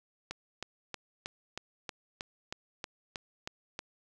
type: click train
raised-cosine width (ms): 0.2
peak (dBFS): -20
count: 12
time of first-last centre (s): 0.31-3.791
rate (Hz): 3.16
effects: none